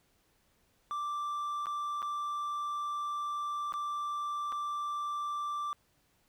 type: tone with dropouts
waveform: triangle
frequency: 1174.7 Hz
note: D6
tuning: in tune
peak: -31 dBFS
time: 0.91-5.73 s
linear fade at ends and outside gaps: 0 ms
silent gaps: 1.658-1.668 / 2.02-2.027 / 3.723-3.739 / 4.521-4.525 s
effects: pink hiss -71 dBFS RMS until 6.28 s